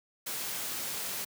white noise, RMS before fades -36 dBFS, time 0.26-1.25 s, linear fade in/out 10 ms, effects high-pass 100 Hz 12 dB/octave

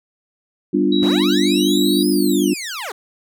sine chord, G dominant seventh, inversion none, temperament equal, 196 / 246.9 / 293.7 / 349.2 Hz, G3 / B3 / D4 / F4, 0 / 0 / 0 / 0 cents, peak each -20 / -22 / -17 / -19 dBFS, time 0.73-2.54 s, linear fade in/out 10 ms
sine tone, 3874 Hz, B7, 34 cents flat, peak -22 dBFS, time 0.92-2.03 s, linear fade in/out 5 ms
15% pulse linear two-way sweep, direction up then down, 74.5 to 5170 to 346 Hz, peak -19 dBFS, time 1.02-2.92 s, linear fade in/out 5 ms, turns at 2.09 s
effects none

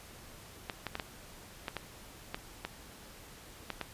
clicks, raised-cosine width 0.3 ms, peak -19 dBFS, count 10, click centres 0.698 / 0.867 / 0.954 / 0.998 / 1.682 / 1.767 / 2.345 / 2.65 / 3.703 / 3.813 s, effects pink hiss -52 dBFS RMS until 3.93 s + resampled to 32000 Hz

